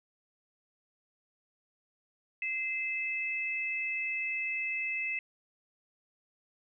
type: tone pair together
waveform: sine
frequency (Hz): 2072 / 2612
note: C7 / E7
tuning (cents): -17 / -17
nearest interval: major third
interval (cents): 400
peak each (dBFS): -35 / -33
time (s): 2.42-5.19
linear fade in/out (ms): 2
effects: none